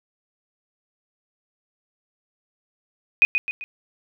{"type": "tone with echo", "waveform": "sine", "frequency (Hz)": 2489, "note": "D#7", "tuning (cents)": 0, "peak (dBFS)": -10, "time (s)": [3.22, 3.25], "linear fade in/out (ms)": 0, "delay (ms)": 130, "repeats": 3, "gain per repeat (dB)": -7, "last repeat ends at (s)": 3.64, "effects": []}